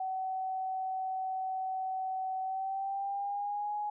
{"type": "tone with pitch glide", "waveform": "sine", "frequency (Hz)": [756, 834], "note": ["F#5", "G#5"], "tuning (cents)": [37, 7], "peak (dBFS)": -32, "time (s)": [0, 3.9], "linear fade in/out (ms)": 5, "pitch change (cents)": 170, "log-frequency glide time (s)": [2.42, 3.74], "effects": []}